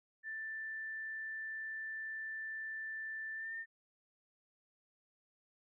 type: tone with pitch glide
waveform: sine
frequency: 1769 to 1810.3 Hz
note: A6 to A6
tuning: +9 to +49 cents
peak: -40 dBFS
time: 0.23-3.66 s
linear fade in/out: 50 ms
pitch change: +40 cents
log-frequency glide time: 3.35-3.54 s
effects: none